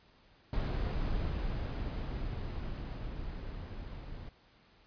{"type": "noise with level ramp", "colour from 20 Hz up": "brown", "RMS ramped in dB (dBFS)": [-32, -44], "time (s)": [0.53, 4.29], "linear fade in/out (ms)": 2, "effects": ["pink hiss -64 dBFS RMS until 4.86 s", "resampled to 11025 Hz"]}